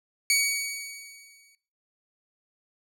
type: tone with exponential decay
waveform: 15% pulse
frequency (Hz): 2254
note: C#7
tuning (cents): +28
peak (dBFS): -12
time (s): 0.3-1.55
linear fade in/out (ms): 1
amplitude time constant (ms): 270
effects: noise-tail reverb RT60 0.5 s tail -20 dB re dry